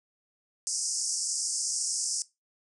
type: band-pass noise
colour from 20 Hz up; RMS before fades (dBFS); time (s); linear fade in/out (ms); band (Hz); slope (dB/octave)
pink; -31; 0.67-2.22; 0; 5000 to 9500; 96
effects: noise-tail reverb RT60 0.2 s tail -18 dB re dry